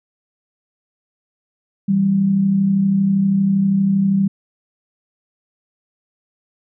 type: tone pair together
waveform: sine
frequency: 163.41 / 196 Hz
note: E3 / G3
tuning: -15 / 0 cents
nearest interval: minor third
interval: 315 cents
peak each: -23 / -13 dBFS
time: 1.88-4.28 s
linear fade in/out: 10 ms
effects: none